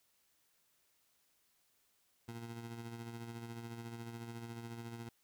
20% pulse tone with tremolo, 116.54 Hz, A#2, in tune, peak -38 dBFS, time 2.28-5.09 s, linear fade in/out 5 ms, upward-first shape sine, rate 14 Hz, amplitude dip 45%, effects white hiss -75 dBFS RMS until 5.23 s

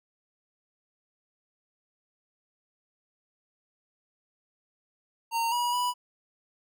square tone with pitch steps, 921 / 967 / 983 Hz, A#5 / B5 / B5, -21 / -37 / -8 cents, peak -26 dBFS, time 5.31-5.94 s, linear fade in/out 50 ms, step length 210 ms, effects none

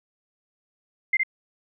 sine tone with echo, 2093 Hz, C7, in tune, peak -17 dBFS, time 1.13-1.17 s, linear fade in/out 5 ms, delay 64 ms, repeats 1, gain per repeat -3 dB, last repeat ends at 1.234 s, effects none

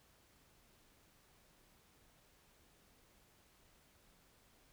silence, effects pink hiss -69 dBFS RMS until 4.72 s

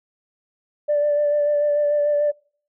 sine tone with vibrato, 587.3 Hz, D5, in tune, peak -15 dBFS, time 0.88-2.32 s, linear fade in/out 20 ms, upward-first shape sine, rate 6.8 Hz, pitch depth 19 cents each way, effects noise-tail reverb RT60 0.5 s tail -25 dB re dry + tanh soft clip ceiling -12 dBFS

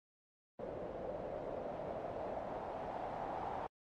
white noise with low-pass filter sweep, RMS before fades -43 dBFS, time 0.59-3.67 s, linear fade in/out 5 ms, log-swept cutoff 540 to 810 Hz, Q 3.8, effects AAC 48 kbps

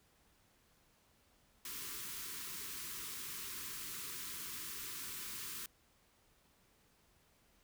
white band-stop noise, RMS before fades -45 dBFS, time 1.65-5.66 s, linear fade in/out 2 ms, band 450 to 960 Hz, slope 96 dB/octave, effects pink hiss -71 dBFS RMS until 7.63 s

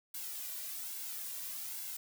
blue noise with flanger, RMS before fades -42 dBFS, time 0.14-1.97 s, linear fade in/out 5 ms, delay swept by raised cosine 1.6 to 2.36 ms, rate 1.2 Hz, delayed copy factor -0.7, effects none

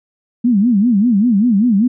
sine tone with vibrato, 220 Hz, A3, in tune, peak -9 dBFS, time 0.44-1.88 s, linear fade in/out 10 ms, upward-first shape sine, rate 5.1 Hz, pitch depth 230 cents each way, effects none

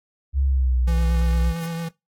sine tone with pitch glide, 68.2 to 61.82 Hz, C#2 to B1, -28 to +2 cents, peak -17 dBFS, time 0.33-1.54 s, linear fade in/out 50 ms, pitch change -170 cents, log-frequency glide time 0.45-0.78 s
square tone with vibrato, 166.4 Hz, E3, 17 cents sharp, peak -27 dBFS, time 0.87-1.89 s, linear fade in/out 10 ms, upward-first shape sine, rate 8.8 Hz, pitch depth 22 cents each way
white noise with exponential growth, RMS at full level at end -37 dBFS, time 1.49-1.66 s, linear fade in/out 2 ms, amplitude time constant 35 ms
effects noise-tail reverb RT60 0.2 s tail -21 dB re dry + AAC 64 kbps

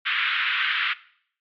pink band-pass noise, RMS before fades -24 dBFS, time 0.05-0.94 s, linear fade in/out 20 ms, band 1300 to 3400 Hz, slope 48 dB/octave, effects noise-tail reverb RT60 0.6 s tail -19 dB re dry + MP3 64 kbps

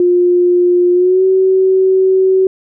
sine tone with pitch glide, 354.9 to 378.2 Hz, F4 to F#4, +28 to +38 cents, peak -7 dBFS, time 0-2.47 s, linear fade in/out 2 ms, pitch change +110 cents, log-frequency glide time 0.93-1.24 s, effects none

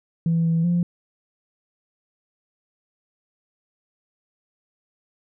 sine tone with pitch steps, 165.9 / 164.9 / 173.8 Hz, E3 / E3 / F3, +11 / +1 / -8 cents, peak -16 dBFS, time 0.26-0.83 s, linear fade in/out 2 ms, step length 190 ms, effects tanh soft clip ceiling -14 dBFS

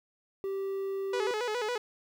triangle tone, 390 Hz, G4, 9 cents flat, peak -29 dBFS, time 0.44-1.31 s, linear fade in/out 0 ms
sawtooth tone with vibrato, 457.1 Hz, A#4, 34 cents flat, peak -26 dBFS, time 1.13-1.78 s, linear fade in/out 5 ms, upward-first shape square, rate 7.2 Hz, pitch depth 120 cents each way
effects low-pass 6000 Hz 12 dB/octave + 10-bit

